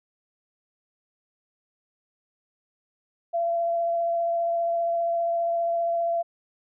sine tone with vibrato, 679 Hz, F5, 49 cents flat, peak -22 dBFS, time 3.33-6.23 s, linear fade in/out 20 ms, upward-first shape sine, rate 15 Hz, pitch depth 10 cents each way, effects none

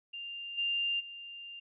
sine tone with level steps, 2794 Hz, F7, in tune, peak -39 / -29 / -43 dBFS, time 0.13-1.6 s, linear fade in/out 10 ms, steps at 0.57 / 0.99 s, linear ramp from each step 20 ms, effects none

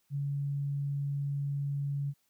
sine tone, 141.4 Hz, C#3, 35 cents sharp, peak -30 dBFS, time 0.1-2.14 s, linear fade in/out 50 ms, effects white hiss -74 dBFS RMS until 2.29 s

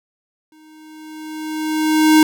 square tone with exponential growth, 311.1 Hz, D#4, in tune, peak -7 dBFS, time 0.52-2.23 s, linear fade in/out 2 ms, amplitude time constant 370 ms, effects none

